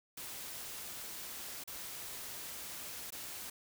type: noise with dropouts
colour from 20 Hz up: white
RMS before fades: -45 dBFS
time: 0.17-3.5 s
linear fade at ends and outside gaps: 5 ms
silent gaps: 1.639-1.675 / 3.105-3.122 s
effects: none